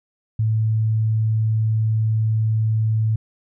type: tone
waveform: sine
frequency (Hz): 110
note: A2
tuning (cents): 0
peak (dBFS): -16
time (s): 0.39-3.16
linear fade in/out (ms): 5
effects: none